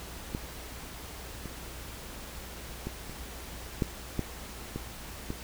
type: clicks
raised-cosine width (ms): 3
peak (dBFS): -19 / -26 / -21 / -29 / -13 / -16 / -20 / -20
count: 8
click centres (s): 0.349 / 1.457 / 2.87 / 3.096 / 3.822 / 4.193 / 4.76 / 5.304
effects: added 60 Hz sine -46 dBFS peak until 5.43 s + pink hiss -44 dBFS RMS until 5.43 s